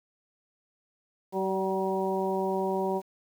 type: harmonic tone with a mistuned harmonic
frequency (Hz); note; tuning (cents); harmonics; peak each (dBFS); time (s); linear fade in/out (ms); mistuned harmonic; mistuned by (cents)
190.5; G3; -49; 1 / 2 / 3 / 4 / 5; -33 / -29 / -34 / -34 / -34; 1.32-3.02; 50; 3; +17
effects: 9-bit